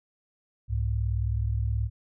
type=tone pair together; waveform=sine; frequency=66.15 / 105 Hz; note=C2 / G#2; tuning=+20 / +19 cents; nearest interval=minor sixth; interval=799 cents; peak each=-27 dBFS; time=0.68-1.9 s; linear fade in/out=50 ms; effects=none